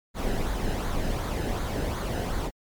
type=noise with flanger; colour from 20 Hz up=brown; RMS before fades=-28 dBFS; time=0.14-2.51 s; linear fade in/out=50 ms; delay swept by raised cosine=0.36 to 0.9 ms; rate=2.7 Hz; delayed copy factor=-0.5; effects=MP3 96 kbps